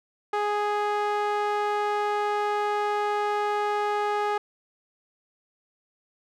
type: tone with band-pass filter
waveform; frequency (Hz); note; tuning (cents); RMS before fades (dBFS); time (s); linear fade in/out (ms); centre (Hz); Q
sawtooth; 415.3; G#4; 0; -26; 0.33-4.38; 5; 930; 1.2
effects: none